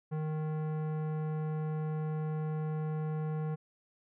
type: tone with tanh clipping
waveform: sine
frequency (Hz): 155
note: D#3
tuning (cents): -6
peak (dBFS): -34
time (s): 0.11-3.56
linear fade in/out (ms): 20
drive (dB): 16
effects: none